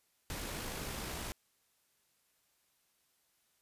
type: noise with amplitude modulation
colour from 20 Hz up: pink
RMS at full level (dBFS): -40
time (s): 0.3-1.32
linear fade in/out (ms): 0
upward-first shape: sine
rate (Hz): 53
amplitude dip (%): 25
effects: white hiss -75 dBFS RMS until 3.61 s + resampled to 32000 Hz